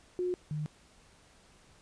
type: tone pair in turn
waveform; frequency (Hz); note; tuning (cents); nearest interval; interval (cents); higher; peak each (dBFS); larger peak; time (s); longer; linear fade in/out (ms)
sine; 360.6 / 151.61; F#4 / D#3; -45 / -45; octave + minor third; 1500; first; -29 / -32; first; 0.19-0.34 / 0.51-0.66; neither; 0
effects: pink hiss -61 dBFS RMS until 1.81 s + resampled to 22050 Hz